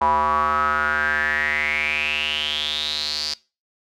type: tone with band-pass filter sweep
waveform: square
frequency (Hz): 75.5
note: D2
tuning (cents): +48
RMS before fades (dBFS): -22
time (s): 0.01-3.34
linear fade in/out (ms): 5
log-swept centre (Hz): 950 to 4800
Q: 8.4
effects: noise-tail reverb RT60 0.3 s tail -21 dB re dry